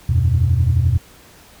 sine chord, E suspended second, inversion none, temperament equal with one note detuned, 80.94 / 92.5 / 123.47 Hz, E2 / F#2 / B2, -31 / 0 / 0 cents, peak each -16 dBFS, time 0.09-0.98 s, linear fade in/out 5 ms, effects tanh soft clip ceiling -6 dBFS + pink hiss -46 dBFS RMS until 1.6 s

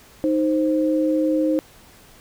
sine tone pair together, 311.3 / 524 Hz, D#4 / C5, +1 / +2 cents, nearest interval major sixth, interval 901 cents, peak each -18 / -22 dBFS, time 0.24-1.59 s, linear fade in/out 0 ms, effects pink hiss -49 dBFS RMS until 2.2 s

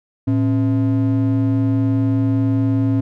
triangle ring-modulated tone, 191.2 Hz, G3, 43 cents flat, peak -9 dBFS, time 0.27-3.01 s, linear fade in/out 10 ms, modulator 79.3 Hz, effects none

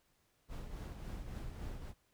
brown noise with tremolo, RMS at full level -42 dBFS, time 0.48-1.94 s, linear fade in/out 50 ms, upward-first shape triangle, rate 3.6 Hz, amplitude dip 50%, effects pink hiss -75 dBFS RMS until 2.13 s

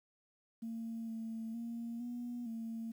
sine tone with pitch steps, 227.5 / 224.8 / 232.8 / 241.5 / 226.8 Hz, A#3 / A3 / A#3 / B3 / A#3, -42 / +37 / -2 / -39 / -47 cents, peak -38 dBFS, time 0.62-2.92 s, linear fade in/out 10 ms, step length 460 ms, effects tanh soft clip ceiling -35 dBFS + 11-bit

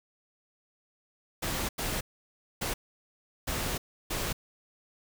pink noise bursts at uneven times, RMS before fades -32 dBFS, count 5, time 1.42-1.69 / 1.78-2.01 / 2.61-2.74 / 3.47-3.78 / 4.1-4.33 s, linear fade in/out 10 ms, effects none

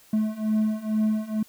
triangle beating tone pair, 214.8 / 217 Hz, A3 / A3, -41 / -24 cents, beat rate 2.2 Hz, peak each -24 / -22 dBFS, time 0.13-1.43 s, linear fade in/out 5 ms, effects white hiss -55 dBFS RMS until 1.48 s

